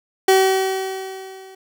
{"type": "tone with level ramp", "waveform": "30% pulse", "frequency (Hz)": 381.3, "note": "G4", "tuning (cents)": -48, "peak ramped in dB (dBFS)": [-7, -37], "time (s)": [0.28, 1.55], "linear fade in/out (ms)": 5, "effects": []}